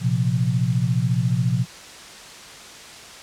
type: chord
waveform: sine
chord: Bb suspended second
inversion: none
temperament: equal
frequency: 116.54 / 130.81 / 174.61 Hz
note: Bb2 / C3 / F3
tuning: 0 / 0 / 0 cents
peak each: -22 / -21 / -24 dBFS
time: 0-1.66 s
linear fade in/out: 50 ms
effects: white hiss -40 dBFS RMS until 3.22 s + low-pass 7000 Hz 12 dB/octave